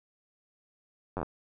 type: slowing click train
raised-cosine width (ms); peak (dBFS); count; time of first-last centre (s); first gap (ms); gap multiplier
1; -19; 6; 1.17-1.23; 10; 1.09
effects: none